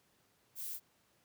violet noise, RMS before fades -42 dBFS, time 0.55-0.8 s, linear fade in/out 50 ms, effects pink hiss -72 dBFS RMS until 1.24 s + high-pass 100 Hz 12 dB/octave

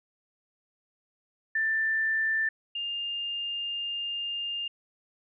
sine tone pair in turn, 1775 / 2810 Hz, A6 / F7, +15 / +10 cents, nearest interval minor sixth, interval 795 cents, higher second, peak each -24 / -30 dBFS, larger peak first, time 1.55-2.49 / 2.75-4.68 s, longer second, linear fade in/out 5 ms, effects none

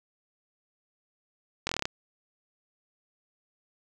slowing click train, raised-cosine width 0.2 ms, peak -11 dBFS, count 8, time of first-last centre 1.67-1.855 s, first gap 22 ms, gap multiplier 1.06, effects none

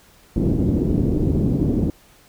white low-pass noise, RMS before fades -19 dBFS, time 0.36-1.9 s, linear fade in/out 2 ms, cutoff 330 Hz, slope 24 dB/octave, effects pink hiss -52 dBFS RMS until 2.28 s

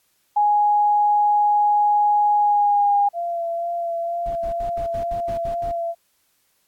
sine tone with pitch glide, 830.6 to 812.1 Hz, G#5 to G#5, 0 to -39 cents, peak -14 dBFS, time 0.36-3.09 s, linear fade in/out 10 ms, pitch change -39 cents, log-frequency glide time 2.38-2.96 s
sine tone with vibrato, 682 Hz, F5, 41 cents flat, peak -22 dBFS, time 3.13-5.95 s, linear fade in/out 50 ms, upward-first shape sine, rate 2.1 Hz, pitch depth 18 cents each way
brown noise bursts, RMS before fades -34 dBFS, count 9, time 4.26-5.714 s, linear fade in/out 2 ms, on 94 ms, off 76 ms
effects white hiss -65 dBFS RMS until 6.67 s + AAC 64 kbps

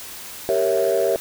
sine chord, G diminished seventh, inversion none, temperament equal, 392 / 466.2 / 554.4 / 659.3 Hz, G4 / Bb4 / Db5 / Fb5, 0 / 0 / 0 / 0 cents, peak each -21 dBFS, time 0.49-1.16 s, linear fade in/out 0 ms, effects tanh soft clip ceiling -11 dBFS + white hiss -36 dBFS RMS until 1.2 s

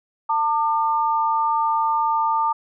sine tone pair together, 899 / 1200 Hz, A5 / D6, +37 / +37 cents, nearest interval perfect fourth, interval 500 cents, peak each -19 / -22 dBFS, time 0.29-2.53 s, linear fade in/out 10 ms, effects none

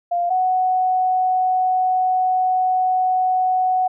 sine tone pair in turn, 698.5 / 741.7 Hz, F5 / F#5, 0 / +4 cents, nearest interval minor second, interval 104 cents, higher second, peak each -17 / -15 dBFS, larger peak second, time 0.11-0.3 / 0.3-3.88 s, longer second, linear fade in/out 10 ms, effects none

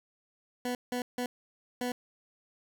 20% pulse tone bursts at uneven times, 246.9 Hz, B3, in tune, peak -26 dBFS, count 4, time 0.65-0.75 / 0.92-1.02 / 1.18-1.26 / 1.81-1.92 s, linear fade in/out 2 ms, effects none

